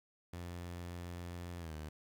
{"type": "tone with pitch glide", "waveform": "sawtooth", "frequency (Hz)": [87.4, 76.97], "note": ["F2", "D#2"], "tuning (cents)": [2, -18], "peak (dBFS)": -39, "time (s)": [0.33, 1.89], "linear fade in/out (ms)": 5, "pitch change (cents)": -220, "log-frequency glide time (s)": [1.58, 1.74], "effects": ["11-bit"]}